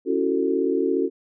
sine chord, F# minor seventh, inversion second, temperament just, 277.5 / 333 / 370 / 444 Hz, C#4 / E4 / F#4 / A4, +2 / +18 / 0 / +16 cents, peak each -25 / -27 / -23 / -25 dBFS, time 0.05-1.1 s, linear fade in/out 50 ms, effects none

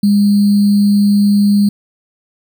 sine tone with sample-and-hold, 203.5 Hz, G#3, 35 cents flat, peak -7 dBFS, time 0.03-1.69 s, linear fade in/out 5 ms, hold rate 4410 Hz, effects none

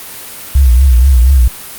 sine tone with vibrato, 63.9 Hz, C2, 40 cents flat, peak -3 dBFS, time 0.55-1.48 s, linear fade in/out 5 ms, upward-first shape triangle, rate 4.2 Hz, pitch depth 160 cents each way, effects white hiss -28 dBFS RMS until 1.78 s + Opus 32 kbps

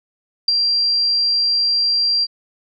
sine tone with ADSR envelope, 4738 Hz, D8, 14 cents sharp, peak -9 dBFS, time 0.48-2.27 s, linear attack 5 ms, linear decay 16 ms, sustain -5 dB, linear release 39 ms, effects none

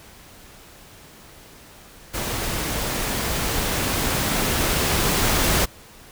pink noise with level ramp, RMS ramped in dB -27 to -19 dBFS, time 2.13-5.66 s, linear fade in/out 20 ms, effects pink hiss -46 dBFS RMS until 6.11 s

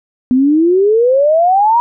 sine exponential sweep, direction up, 246.9 to 969 Hz, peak -7 dBFS, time 0.31-1.8 s, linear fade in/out 0 ms, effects none

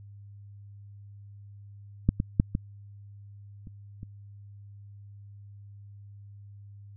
clicks, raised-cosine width 5 ms, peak -8 / -14 / -7 / -14 / -30 / -28 dBFS, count 6, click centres 2.09 / 2.201 / 2.399 / 2.551 / 3.672 / 4.031 s, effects added 101 Hz sine -45 dBFS peak until 6.96 s

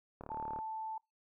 click train, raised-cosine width 1 ms, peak -31 dBFS, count 15, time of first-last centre 0.21-0.588 s, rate 37 Hz
sine tone, 880 Hz, A5, in tune, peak -38 dBFS, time 0.3-0.98 s, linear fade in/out 5 ms
effects noise-tail reverb RT60 0.2 s tail -24 dB re dry

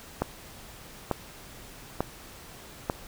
click train, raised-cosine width 1 ms, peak -11 dBFS, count 4, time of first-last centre 0.22-2.899 s, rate 1.12 Hz, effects pink hiss -47 dBFS RMS until 3.07 s

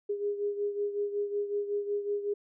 sine beating tone pair, 408.1 / 413.5 Hz, G#4 / G#4, -30 / -8 cents, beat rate 5.4 Hz, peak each -30 / -36 dBFS, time 0.09-2.34 s, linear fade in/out 10 ms, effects none

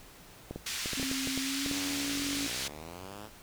clicks, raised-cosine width 2 ms, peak -24 dBFS, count 11, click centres 0.51 / 0.56 / 0.859 / 0.933 / 0.998 / 1.029 / 1.114 / 1.273 / 1.376 / 1.662 / 1.713 s
white band-pass noise, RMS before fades -36 dBFS, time 0.66-2.68 s, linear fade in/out 5 ms, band 1700 to 5900 Hz, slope 12 dB/octave
sine tone with pitch glide, 266.5 to 281.7 Hz, C4 to C#4, +32 to +28 cents, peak -34 dBFS, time 0.97-2.47 s, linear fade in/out 5 ms, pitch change +96 cents, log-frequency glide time 1.4-1.73 s
5% pulse linear two-way sweep, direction down then up, 110 to 41.31 to 110 Hz, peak -32 dBFS, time 1.7-3.3 s, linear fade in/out 50 ms, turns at 2.21 s
effects pink hiss -53 dBFS RMS until 3.42 s

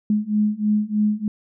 sine beating tone pair, 209.2 / 212.4 Hz, G#3 / G#3, +13 / +39 cents, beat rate 3.2 Hz, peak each -21 / -20 dBFS, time 0.1-1.28 s, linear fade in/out 2 ms, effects none

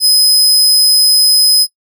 sawtooth tone, 5050 Hz, D#8, 25 cents sharp, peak -4 dBFS, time 0-1.67 s, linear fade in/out 50 ms, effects noise-tail reverb RT60 0.1 s tail -19 dB re dry

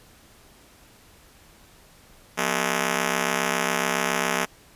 5% pulse ring-modulated tone, 213 Hz, G#3, 44 cents sharp, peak -8 dBFS, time 2.37-4.46 s, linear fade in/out 20 ms, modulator 33.6 Hz, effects pink hiss -53 dBFS RMS until 4.75 s + resampled to 32000 Hz

